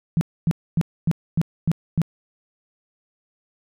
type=tone bursts; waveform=sine; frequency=164 Hz; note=E3; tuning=9 cents flat; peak=-15 dBFS; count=7; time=0.17-2.017 s; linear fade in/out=0 ms; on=41 ms; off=260 ms; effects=none